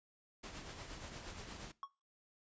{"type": "noise with tremolo", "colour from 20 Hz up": "pink", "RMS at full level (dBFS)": -47, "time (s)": [0.43, 1.72], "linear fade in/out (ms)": 10, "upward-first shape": "triangle", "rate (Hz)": 8.5, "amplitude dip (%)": 50}
{"type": "tone with exponential decay", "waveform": "triangle", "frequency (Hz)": 1108.7, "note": "C#6", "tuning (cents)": 0, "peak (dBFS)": -36, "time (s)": [1.83, 1.91], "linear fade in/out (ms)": 1, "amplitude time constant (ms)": 16}
{"effects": ["noise-tail reverb RT60 0.3 s tail -21 dB re dry", "resampled to 16000 Hz"]}